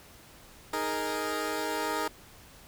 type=chord; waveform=15% pulse; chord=D# suspended fourth; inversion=none; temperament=equal; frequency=311.1 / 415.3 / 466.2 Hz; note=D#4 / G#4 / A#4; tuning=0 / 0 / 0 cents; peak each=-28 dBFS; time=0.73-2.08 s; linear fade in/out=5 ms; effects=pink hiss -53 dBFS RMS until 2.67 s